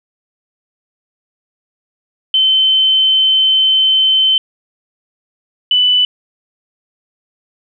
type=tone pair in turn; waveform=sine; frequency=3075 / 2987 Hz; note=G7 / F#7; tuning=-34 / +16 cents; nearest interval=minor second; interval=50 cents; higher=first; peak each=-8 dBFS; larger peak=neither; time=2.34-4.38 / 5.71-6.05 s; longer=first; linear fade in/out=2 ms; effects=none